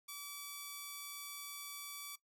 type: tone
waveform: 5% pulse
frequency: 1151 Hz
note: D6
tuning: 35 cents flat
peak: -33 dBFS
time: 0.08-2.16 s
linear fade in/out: 10 ms
effects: noise-tail reverb RT60 0.1 s tail -17 dB re dry